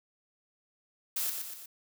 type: noise with echo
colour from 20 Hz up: blue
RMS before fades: -32 dBFS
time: 1.16-1.3 s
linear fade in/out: 5 ms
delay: 120 ms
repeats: 3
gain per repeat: -5 dB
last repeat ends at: 1.66 s
effects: none